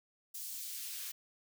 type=noise with high-pass filter sweep; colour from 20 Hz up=white; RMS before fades=-43 dBFS; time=0.34-1.12 s; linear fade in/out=10 ms; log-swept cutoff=5800 to 1900 Hz; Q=0.72; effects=none